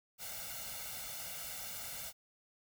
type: noise with comb filter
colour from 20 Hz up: white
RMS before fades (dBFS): -44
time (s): 0.18-2.13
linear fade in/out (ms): 50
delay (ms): 1.4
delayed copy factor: +0.95
effects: none